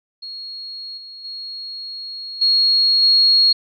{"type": "tone with level steps", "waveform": "sine", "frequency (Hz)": 4300, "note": "C8", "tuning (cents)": 47, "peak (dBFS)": [-29, -34, -28, -12, -10], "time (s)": [0.22, 3.53], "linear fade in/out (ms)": 10, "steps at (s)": [0.97, 1.24, 2.41, 3.02], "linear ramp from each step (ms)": 10, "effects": []}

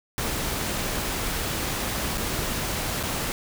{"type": "noise with dropouts", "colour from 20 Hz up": "pink", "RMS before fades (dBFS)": -28, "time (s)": [0.18, 3.32], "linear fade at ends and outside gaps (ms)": 0, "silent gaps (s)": [[2.174, 2.179], [3.029, 3.035]], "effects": []}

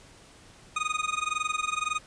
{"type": "tone with amplitude modulation", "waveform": "25% pulse", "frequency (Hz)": 1239, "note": "D#6", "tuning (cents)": -8, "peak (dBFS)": -20, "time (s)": [0.76, 1.99], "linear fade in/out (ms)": 5, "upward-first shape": "sine", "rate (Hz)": 21.8, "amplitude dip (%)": 90, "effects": ["pink hiss -53 dBFS RMS until 2.06 s", "resampled to 22050 Hz"]}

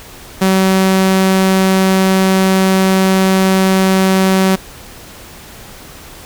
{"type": "tone", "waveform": "sawtooth", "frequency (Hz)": 189.9, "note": "F#3", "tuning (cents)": 45, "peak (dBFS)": -5, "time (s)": [0.41, 4.56], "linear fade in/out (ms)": 10, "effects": ["pink hiss -35 dBFS RMS until 6.25 s"]}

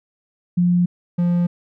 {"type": "tone pair in turn", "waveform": ["sine", "triangle"], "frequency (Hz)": [176.5, 174.57], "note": ["F3", "F3"], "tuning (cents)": [19, 0], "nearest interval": "unison", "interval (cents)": 19, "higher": "first", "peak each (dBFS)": -13, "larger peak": "neither", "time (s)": [[0.57, 0.86], [1.18, 1.47]], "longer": "neither", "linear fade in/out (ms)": 10, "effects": []}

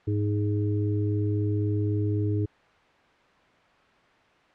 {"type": "harmonic tone", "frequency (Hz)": 103.83, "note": "G#2", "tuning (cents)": 0, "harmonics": [1, 3, 4], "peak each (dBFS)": [-24, -30, -33], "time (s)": [0.07, 2.46], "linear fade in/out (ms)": 10, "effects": ["white hiss -58 dBFS RMS until 4.54 s", "low-pass 2000 Hz 12 dB/octave"]}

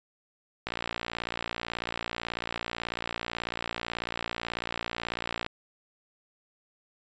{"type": "click train", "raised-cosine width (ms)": 0.3, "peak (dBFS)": -15, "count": 280, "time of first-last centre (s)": [0.67, 5.464], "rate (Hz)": 58.2, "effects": ["resampled to 16000 Hz"]}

